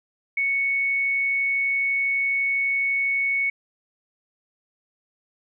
sine tone, 2217 Hz, C#7, in tune, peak -20 dBFS, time 0.37-3.5 s, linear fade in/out 5 ms, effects none

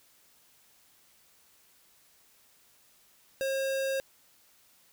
square tone, 538 Hz, C5, 48 cents sharp, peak -29 dBFS, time 3.41-4 s, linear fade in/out 0 ms, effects white hiss -63 dBFS RMS until 4.92 s

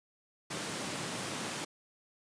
pink high-pass noise, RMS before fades -38 dBFS, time 0.5-1.65 s, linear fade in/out 10 ms, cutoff 130 Hz, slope 24 dB/octave, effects resampled to 22050 Hz

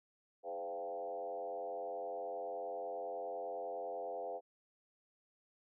sine tone with frequency modulation, 598 Hz, D5, 31 cents sharp, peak -39 dBFS, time 0.43-4.41 s, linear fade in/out 50 ms, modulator 89.9 Hz, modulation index 1.9, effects none

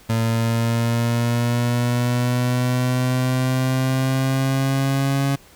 30% pulse exponential sweep, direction up, 113.3 to 138.59 Hz, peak -15 dBFS, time 0.09-5.36 s, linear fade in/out 10 ms, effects pink hiss -49 dBFS RMS until 5.55 s

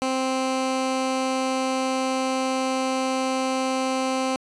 15% pulse tone, 261.7 Hz, C4, in tune, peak -16 dBFS, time 0.02-4.36 s, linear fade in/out 0 ms, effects resampled to 22050 Hz

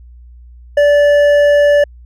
sine tone with hard clipping, 581 Hz, D5, 19 cents flat, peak -8 dBFS, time 0.77-1.84 s, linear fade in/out 5 ms, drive 7 dB, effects added 60 Hz sine -35 dBFS peak until 2.05 s

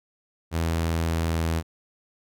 sawtooth tone with pitch glide, 82.41 to 81.84 Hz, E2 to E2, 0 to -12 cents, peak -19 dBFS, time 0.51-1.63 s, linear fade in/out 50 ms, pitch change -12 cents, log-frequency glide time 1.01-1.49 s, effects none

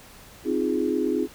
sine chord, F minor seventh, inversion second, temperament equal, 261.6 / 311.1 / 349.2 / 415.3 Hz, C4 / Eb4 / F4 / Ab4, 0 / 0 / 0 / 0 cents, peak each -27 dBFS, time 0.44-1.28 s, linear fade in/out 50 ms, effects pink hiss -48 dBFS RMS until 1.34 s

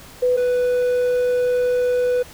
sine / triangle tone pair in turn, 498 / 494.8 Hz, B4 / B4, +14 / +3 cents, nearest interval unison, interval 11 cents, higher first, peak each -14 dBFS, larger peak neither, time 0.22-0.37 / 0.37-2.23 s, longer second, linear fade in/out 10 ms, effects pink hiss -42 dBFS RMS until 2.33 s

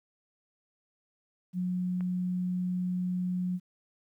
sine tone, 181 Hz, F#3, 38 cents flat, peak -28 dBFS, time 1.53-3.6 s, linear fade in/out 50 ms
click, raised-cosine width 0.5 ms, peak -33 dBFS, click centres 2.008 s
effects 11-bit

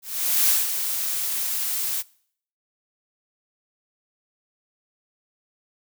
blue noise with ADSR envelope, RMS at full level -18 dBFS, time 0.02-2.03 s, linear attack 460 ms, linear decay 190 ms, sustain -8 dB, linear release 32 ms, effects noise-tail reverb RT60 0.6 s tail -23 dB re dry

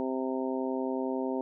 harmonic tone, 130.81 Hz, C3, in tune, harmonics 2 / 3 / 4 / 5 / 6 / 7, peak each -32 / -34 / -37 / -39 / -45 / -40 dBFS, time 0-1.41 s, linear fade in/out 0 ms, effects none

